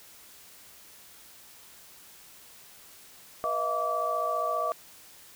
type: tone cluster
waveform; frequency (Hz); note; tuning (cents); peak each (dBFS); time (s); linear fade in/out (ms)
sine; 485.6 / 635 / 690 / 1156; B4 / D#5 / F5 / D6; -29 / +35 / -21 / -28; -37 / -31 / -34 / -29; 3.44-4.72; 0
effects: white hiss -52 dBFS RMS until 5.35 s